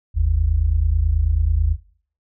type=tone pair together; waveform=sine; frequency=49.3 / 78.5 Hz; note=G1 / D#2; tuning=+11 / +16 cents; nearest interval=minor sixth; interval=805 cents; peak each=-17 dBFS; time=0.14-1.77 s; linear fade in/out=50 ms; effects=noise-tail reverb RT60 0.5 s tail -21 dB re dry